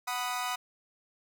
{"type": "chord", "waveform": "sawtooth", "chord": "B major", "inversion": "second", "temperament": "equal", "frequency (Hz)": [740, 987.8, 1244.5], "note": ["F#5", "B5", "D#6"], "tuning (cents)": [0, 0, 0], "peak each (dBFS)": -32, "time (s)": [0.07, 0.56], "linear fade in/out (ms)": 10, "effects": []}